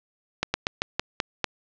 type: slowing click train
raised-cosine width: 0.2 ms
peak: -5 dBFS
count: 7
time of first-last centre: 0.43-1.443 s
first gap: 110 ms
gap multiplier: 1.17
effects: low-pass 5000 Hz 12 dB/octave